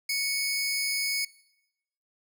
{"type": "tone pair together", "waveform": "sawtooth", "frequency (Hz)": [2217, 5017], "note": ["C#7", "D#8"], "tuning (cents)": [0, 13], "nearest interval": "octave + major second", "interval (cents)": 1413, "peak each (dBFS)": [-25, -28], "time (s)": [0.09, 1.25], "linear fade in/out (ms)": 5, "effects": ["noise-tail reverb RT60 0.9 s tail -22 dB re dry"]}